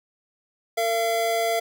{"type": "tone pair together", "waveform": "square", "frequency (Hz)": [454.5, 681], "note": ["A#4", "F5"], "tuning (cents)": [-44, -44], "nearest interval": "perfect fifth", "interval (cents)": 700, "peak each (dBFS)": [-28, -23], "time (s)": [0.77, 1.6], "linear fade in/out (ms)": 10, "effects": []}